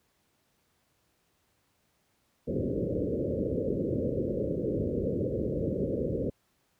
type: low-pass noise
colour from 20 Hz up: white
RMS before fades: -30 dBFS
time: 2.47-6.3 s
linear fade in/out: 10 ms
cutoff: 560 Hz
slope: 96 dB/octave
effects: pink hiss -72 dBFS RMS until 6.79 s + high-pass 60 Hz 12 dB/octave